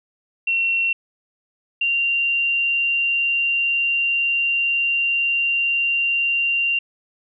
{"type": "tone pair in turn", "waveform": "sine", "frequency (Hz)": [2725, 2771], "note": ["F7", "F7"], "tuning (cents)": [-43, -14], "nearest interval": "unison", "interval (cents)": 29, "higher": "second", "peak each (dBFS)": -17, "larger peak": "neither", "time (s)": [[0.47, 0.93], [1.81, 6.79]], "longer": "second", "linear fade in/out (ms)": 5, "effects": []}